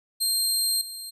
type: tone with level steps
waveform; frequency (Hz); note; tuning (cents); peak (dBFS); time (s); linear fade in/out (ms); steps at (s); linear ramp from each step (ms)
20% pulse; 4186; C8; 0; -16 / -29; 0.2-1.11; 20; 0.81; 5
effects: resampled to 32000 Hz